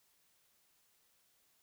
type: silence
effects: white hiss -73 dBFS RMS until 1.62 s